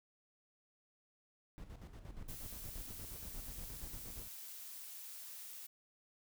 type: noise with tremolo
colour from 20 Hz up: brown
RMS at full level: -48 dBFS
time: 1.58-4.28 s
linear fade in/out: 0 ms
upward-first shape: square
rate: 8.5 Hz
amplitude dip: 60%
type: noise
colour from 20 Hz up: blue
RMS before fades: -50 dBFS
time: 2.28-5.67 s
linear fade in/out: 10 ms
effects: none